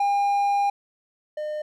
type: tone pair in turn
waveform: triangle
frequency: 806 / 606.3 Hz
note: G5 / D#5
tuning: +48 / -45 cents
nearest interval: perfect fourth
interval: 493 cents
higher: first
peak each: -17 / -25 dBFS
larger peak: first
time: 0-0.7 / 1.37-1.62 s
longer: first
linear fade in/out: 5 ms
effects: none